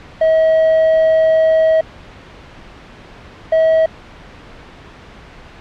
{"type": "tone pair in turn", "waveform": "triangle", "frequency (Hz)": [640, 642.6], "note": ["D#5", "E5"], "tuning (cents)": [49, -44], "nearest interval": "unison", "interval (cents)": 7, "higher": "second", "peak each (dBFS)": -7, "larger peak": "neither", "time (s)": [[0.21, 1.81], [3.52, 3.86]], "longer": "first", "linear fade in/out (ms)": 5, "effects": ["pink hiss -38 dBFS RMS until 5.6 s", "low-pass 3000 Hz 12 dB/octave"]}